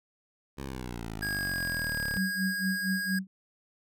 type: exponential sweep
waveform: 10% pulse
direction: down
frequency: 70.1 to 33.94 Hz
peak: -28 dBFS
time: 0.57-2.19 s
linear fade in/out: 20 ms
type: tone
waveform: square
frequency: 1638 Hz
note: G#6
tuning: 24 cents flat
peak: -31 dBFS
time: 1.22-3.19 s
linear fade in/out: 5 ms
type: tone with tremolo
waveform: sine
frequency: 190 Hz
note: F#3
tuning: 46 cents sharp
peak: -26 dBFS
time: 2.16-3.27 s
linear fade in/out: 2 ms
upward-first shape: sine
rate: 4.3 Hz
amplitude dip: 95%
effects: none